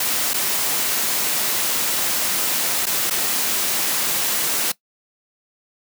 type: noise with dropouts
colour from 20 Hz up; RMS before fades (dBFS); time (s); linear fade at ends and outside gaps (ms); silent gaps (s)
white; -21; 0-4.72; 5; 0.335-0.341 / 2.857-2.866 / 3.1-3.107
effects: noise-tail reverb RT60 0.1 s tail -20 dB re dry + high-pass 150 Hz 12 dB/octave